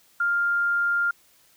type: tone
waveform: sine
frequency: 1400 Hz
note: F6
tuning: 4 cents sharp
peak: -20 dBFS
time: 0.2-1.11 s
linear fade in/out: 5 ms
effects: white hiss -59 dBFS RMS until 1.56 s